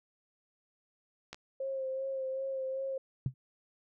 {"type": "clicks", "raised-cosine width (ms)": 0.2, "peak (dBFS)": [-24, -31], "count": 2, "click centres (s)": [1.33, 1.345]}
{"type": "tone with vibrato", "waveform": "sine", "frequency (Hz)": 532, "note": "C5", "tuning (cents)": 29, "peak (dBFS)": -33, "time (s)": [1.6, 2.98], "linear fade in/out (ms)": 5, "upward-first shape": "sine", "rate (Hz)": 2.6, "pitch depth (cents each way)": 25}
{"type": "tone with exponential decay", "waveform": "sine", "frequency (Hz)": 130, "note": "C3", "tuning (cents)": -11, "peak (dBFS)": -24, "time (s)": [3.26, 3.34], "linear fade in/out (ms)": 2, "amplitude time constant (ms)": 17}
{"effects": []}